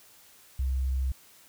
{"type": "tone", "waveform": "sine", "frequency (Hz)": 65.41, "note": "C2", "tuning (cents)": 0, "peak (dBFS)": -25, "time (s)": [0.59, 1.12], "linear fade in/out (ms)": 5, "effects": ["white hiss -56 dBFS RMS until 1.48 s"]}